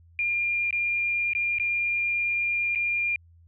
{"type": "tone with dropouts", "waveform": "sine", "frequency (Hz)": 2403, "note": "D7", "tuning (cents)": 39, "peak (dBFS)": -23, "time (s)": [0.19, 3.16], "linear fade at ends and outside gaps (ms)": 1, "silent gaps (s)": [[0.708, 0.727], [1.334, 1.35], [1.585, 1.598], [2.75, 2.757]], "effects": ["added 84 Hz sine -52 dBFS peak until 3.47 s"]}